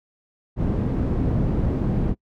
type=low-pass noise; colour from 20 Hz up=white; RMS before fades=-22 dBFS; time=0.56-2.15 s; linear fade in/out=50 ms; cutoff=200 Hz; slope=12 dB/octave; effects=noise-tail reverb RT60 0.1 s tail -24 dB re dry

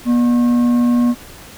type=tone with frequency modulation; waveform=sine; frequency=241.6 Hz; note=B3; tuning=38 cents flat; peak=-9 dBFS; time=0.05-1.15 s; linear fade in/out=50 ms; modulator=841 Hz; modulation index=0.23; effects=tanh soft clip ceiling -8 dBFS + pink hiss -38 dBFS RMS until 1.57 s

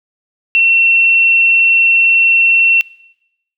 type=tone; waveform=sine; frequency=2711 Hz; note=E7; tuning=48 cents sharp; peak=-7 dBFS; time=0.55-2.81 s; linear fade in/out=0 ms; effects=noise-tail reverb RT60 0.9 s tail -22 dB re dry

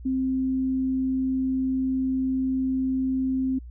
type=tone; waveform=sine; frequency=261.6 Hz; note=C4; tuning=in tune; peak=-22 dBFS; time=0.05-3.59 s; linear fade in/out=10 ms; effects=added 60 Hz sine -38 dBFS peak until 3.7 s

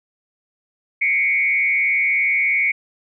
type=tone with frequency modulation; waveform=sine; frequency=2217 Hz; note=C#7; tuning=in tune; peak=-15 dBFS; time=1.01-2.72 s; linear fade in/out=10 ms; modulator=143 Hz; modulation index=0.77; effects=none

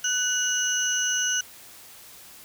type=tone cluster; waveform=sine; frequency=1494 / 2912 / 5890 / 6190 Hz; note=F#6 / F#7 / F#8 / G8; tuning=+16 / -28 / -9 / -23 cents; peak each=-28 dBFS; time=0.04-1.41 s; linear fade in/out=5 ms; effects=white hiss -47 dBFS RMS until 2.44 s

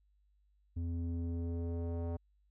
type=tone with low-pass filter sweep; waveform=square; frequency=84.6 Hz; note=E2; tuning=45 cents sharp; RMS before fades=-37 dBFS; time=0.76-2.17 s; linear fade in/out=10 ms; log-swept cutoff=200 to 670 Hz; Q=1.6; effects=added 50 Hz sine -68 dBFS peak until 2.5 s

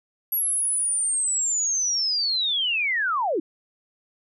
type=linear sweep; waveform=sine; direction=down; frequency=11560 to 281.5 Hz; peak=-21 dBFS; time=0.32-3.4 s; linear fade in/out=5 ms; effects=none

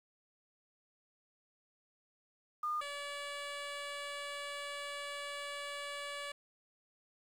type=tone pair in turn; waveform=sine / 10% pulse; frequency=1215 / 573.4 Hz; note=D#6 / D5; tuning=-42 / -42 cents; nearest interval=octave + minor second; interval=1300 cents; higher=first; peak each=-33 / -32 dBFS; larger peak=second; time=2.63-2.81 / 2.81-6.32 s; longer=second; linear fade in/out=5 ms; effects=low-pass 9000 Hz 12 dB/octave + 10-bit

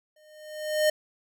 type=tone with exponential growth; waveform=square; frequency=612 Hz; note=D#5; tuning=29 cents flat; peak=-19 dBFS; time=0.16-0.9 s; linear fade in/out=5 ms; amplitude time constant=160 ms; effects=none

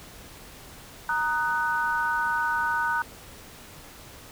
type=chord; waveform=sine; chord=D# minor; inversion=second; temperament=just; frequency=933.4 / 1244.5 / 1493.4 Hz; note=A#5 / D#6 / F#6; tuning=+2 / 0 / +16 cents; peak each=-27 / -31 / -26 dBFS; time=1.09-3.02 s; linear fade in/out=2 ms; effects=pink hiss -46 dBFS RMS until 4.31 s

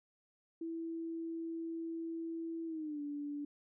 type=tone with pitch glide; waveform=sine; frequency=329.6 to 290.3 Hz; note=E4 to D4; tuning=0 to -20 cents; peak=-38 dBFS; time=0.61-3.45 s; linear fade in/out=5 ms; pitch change=-220 cents; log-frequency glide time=2.66-3.01 s; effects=none

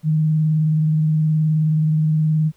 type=tone with vibrato; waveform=sine; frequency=155.56 Hz; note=D#3; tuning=in tune; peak=-14 dBFS; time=0.03-2.52 s; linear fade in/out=50 ms; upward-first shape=sine; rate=19 Hz; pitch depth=25 cents each way; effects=pink hiss -59 dBFS RMS until 2.56 s

